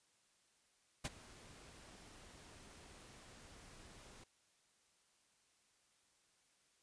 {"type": "noise with ADSR envelope", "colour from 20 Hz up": "pink", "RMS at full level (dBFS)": -39, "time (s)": [1.04, 4.24], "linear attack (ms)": 13, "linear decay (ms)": 31, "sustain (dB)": -20, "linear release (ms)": 5, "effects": ["white hiss -75 dBFS RMS until 6.82 s", "resampled to 22050 Hz"]}